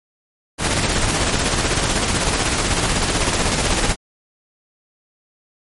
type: noise with tremolo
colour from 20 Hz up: pink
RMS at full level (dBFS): -17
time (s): 0.58-3.96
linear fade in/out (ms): 50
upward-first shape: square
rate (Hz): 16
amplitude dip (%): 35
effects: MP3 48 kbps